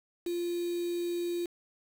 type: tone with quantisation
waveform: sine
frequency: 347 Hz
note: F4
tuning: 11 cents flat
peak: -30 dBFS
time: 0.26-1.46 s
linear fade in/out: 5 ms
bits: 7
effects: none